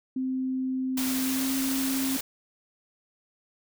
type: tone with pitch glide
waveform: sine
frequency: 260 to 266.7 Hz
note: C4 to C4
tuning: -11 to +33 cents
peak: -26 dBFS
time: 0.16-2.17 s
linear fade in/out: 5 ms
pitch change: +44 cents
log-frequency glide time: 1.11-1.58 s
type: noise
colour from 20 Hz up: white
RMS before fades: -32 dBFS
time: 0.97-2.21 s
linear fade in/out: 5 ms
effects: none